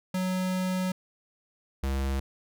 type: tone pair in turn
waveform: square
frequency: 185 / 67.56 Hz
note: F#3 / C#2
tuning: 0 / -44 cents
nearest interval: octave + perfect fourth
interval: 1744 cents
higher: first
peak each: -27 dBFS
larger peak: neither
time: 0.14-0.92 / 1.83-2.2 s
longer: first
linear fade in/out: 5 ms
effects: none